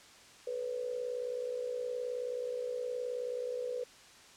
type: tone with amplitude modulation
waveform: sine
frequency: 493.9 Hz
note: B4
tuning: in tune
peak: -31 dBFS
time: 0.47-3.84 s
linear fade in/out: 5 ms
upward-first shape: sine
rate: 59 Hz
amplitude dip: 70%
effects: white hiss -56 dBFS RMS until 4.36 s + low-pass 7000 Hz 12 dB/octave